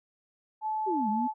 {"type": "tone", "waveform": "sine", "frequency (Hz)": 866, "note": "A5", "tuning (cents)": -28, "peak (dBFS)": -28, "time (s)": [0.61, 1.34], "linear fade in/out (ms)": 50}
{"type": "exponential two-way sweep", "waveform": "sine", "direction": "down then up", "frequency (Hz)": [409.7, 204.8, 255.7], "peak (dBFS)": -28, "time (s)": [0.86, 1.28], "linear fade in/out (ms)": 20, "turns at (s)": 1.09}
{"effects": []}